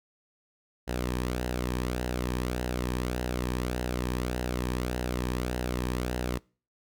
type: tone with flanger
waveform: sawtooth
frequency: 61.7 Hz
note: B1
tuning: 1 cent flat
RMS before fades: -31 dBFS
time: 0.87-6.39 s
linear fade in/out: 20 ms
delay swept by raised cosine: 0.86 to 1.45 ms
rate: 1.7 Hz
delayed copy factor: -0.55
effects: noise-tail reverb RT60 0.4 s tail -26 dB re dry